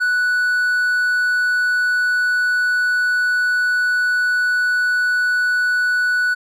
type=tone; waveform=triangle; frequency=1480 Hz; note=F#6; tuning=in tune; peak=-13 dBFS; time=0-6.35 s; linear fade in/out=20 ms; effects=none